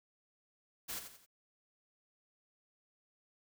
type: noise with echo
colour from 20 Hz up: white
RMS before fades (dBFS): -41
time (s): 0.88-1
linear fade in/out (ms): 20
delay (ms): 88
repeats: 3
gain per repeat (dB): -8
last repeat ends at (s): 1.264
effects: none